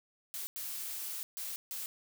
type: noise bursts at uneven times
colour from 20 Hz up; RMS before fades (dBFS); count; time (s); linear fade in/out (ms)
blue; -40; 4; 0.34-0.47 / 0.56-1.23 / 1.37-1.56 / 1.71-1.86; 0
effects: none